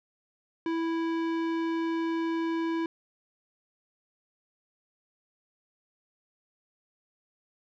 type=tone with tanh clipping; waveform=sine; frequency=329.6 Hz; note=E4; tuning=in tune; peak=-29 dBFS; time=0.66-2.86 s; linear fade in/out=2 ms; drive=17 dB; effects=none